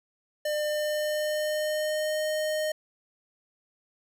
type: tone with pitch glide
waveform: square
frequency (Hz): 601 to 616.5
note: D5 to D#5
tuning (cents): +40 to -16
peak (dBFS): -27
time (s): 0.45-2.72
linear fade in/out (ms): 5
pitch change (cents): +44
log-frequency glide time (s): 0.64-2.23
effects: none